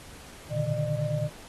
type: tone cluster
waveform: sine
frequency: 118.2 / 144.2 / 153.4 / 603 Hz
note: A#2 / D3 / D#3 / D5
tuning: +24 / -31 / -24 / +46 cents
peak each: -31 dBFS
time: 0.49-1.3 s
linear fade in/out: 50 ms
effects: pink hiss -48 dBFS RMS until 1.48 s + AAC 32 kbps